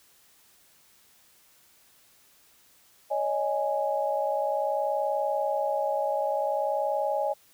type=chord; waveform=sine; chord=C# suspended second; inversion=none; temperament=equal with one note detuned; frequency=561.8 / 622.3 / 830.6 Hz; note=C#5 / D#5 / G#5; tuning=+23 / 0 / 0 cents; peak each=-29 dBFS; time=3.1-7.34 s; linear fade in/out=20 ms; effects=white hiss -60 dBFS RMS until 7.53 s